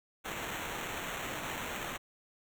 white noise with sample-and-hold, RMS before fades -39 dBFS, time 0.24-1.98 s, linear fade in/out 20 ms, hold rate 4900 Hz, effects none

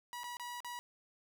sawtooth tone with dropouts, 969 Hz, B5, 33 cents flat, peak -38 dBFS, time 0.13-0.79 s, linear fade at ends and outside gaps 0 ms, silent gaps 0.234-0.241 / 0.369-0.397 / 0.604-0.646 s, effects none

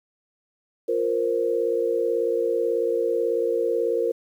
sine chord, F suspended fourth, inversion none, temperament just, 349.2 / 465.6 / 523.8 Hz, F4 / Bb4 / C5, 0 / -2 / +2 cents, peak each -28 / -22 / -27 dBFS, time 0.88-4.12 s, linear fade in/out 10 ms, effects 9-bit

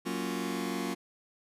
sawtooth chord, Gb major seventh, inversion none, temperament just, 185 / 231.2 / 277.5 / 346.9 Hz, Gb3 / Bb3 / Db4 / F4, 0 / -14 / +2 / -12 cents, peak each -33 dBFS, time 0.05-0.95 s, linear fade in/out 20 ms, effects resampled to 32000 Hz

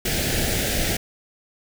pink band-stop noise, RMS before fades -23 dBFS, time 0.05-0.97 s, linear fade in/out 5 ms, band 770 to 1500 Hz, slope 48 dB/octave, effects none

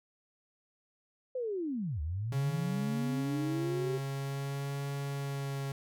sine linear two-way sweep, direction down then up, 523.3 to 70.5 to 395.3 Hz, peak -32 dBFS, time 1.35-3.98 s, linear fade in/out 5 ms, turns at 2.01 s
45% pulse tone with vibrato, 138.59 Hz, C#3, in tune, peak -34 dBFS, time 2.32-5.72 s, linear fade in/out 2 ms, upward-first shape sine, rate 0.48 Hz, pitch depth 20 cents each way
effects none

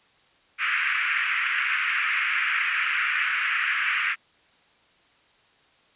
white band-pass noise, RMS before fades -25 dBFS, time 0.58-4.16 s, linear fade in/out 50 ms, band 1300 to 2600 Hz, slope 48 dB/octave, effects white hiss -60 dBFS RMS until 5.95 s + resampled to 8000 Hz

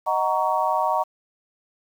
sine chord, D# minor seventh, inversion none, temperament just, 622.3 / 746.7 / 933.4 / 1120.1 Hz, D#5 / F#5 / A#5 / C#6, 0 / +16 / +2 / +18 cents, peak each -26 / -25 / -23 / -26 dBFS, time 0.06-1.04 s, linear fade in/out 20 ms, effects 8-bit

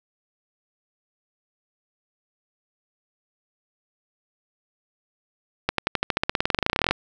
accelerating click train, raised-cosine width 0.3 ms, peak -4 dBFS, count 26, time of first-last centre 5.69-6.91 s, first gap 93 ms, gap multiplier 0.94, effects none

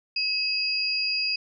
sine tone pair together, 2570 / 4852 Hz, E7 / D#8, -45 / -44 cents, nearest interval major seventh, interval 1101 cents, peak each -28 / -25 dBFS, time 0.16-1.36 s, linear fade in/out 5 ms, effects none

